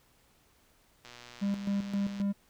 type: click train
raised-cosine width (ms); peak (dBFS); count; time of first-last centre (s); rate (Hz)
0.2; -31; 142; 1.05-2.215; 121
type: tone with tremolo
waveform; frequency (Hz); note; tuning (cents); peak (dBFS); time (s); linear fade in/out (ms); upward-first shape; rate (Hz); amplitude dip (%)
triangle; 200; G3; +35; -25; 1.41-2.33; 20; square; 3.8; 65
effects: pink hiss -66 dBFS RMS until 2.49 s